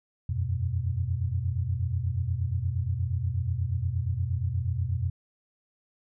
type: tone cluster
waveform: sine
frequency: 85.3 / 93.7 / 122.8 Hz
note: F2 / F#2 / B2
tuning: -40 / +22 / -9 cents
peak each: -30 dBFS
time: 0.29-5.1 s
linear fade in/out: 5 ms
effects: none